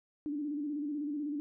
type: tone with vibrato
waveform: sine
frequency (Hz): 293.7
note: D4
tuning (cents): 0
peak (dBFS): -33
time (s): 0.26-1.4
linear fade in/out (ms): 0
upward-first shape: square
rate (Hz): 16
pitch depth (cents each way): 56
effects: none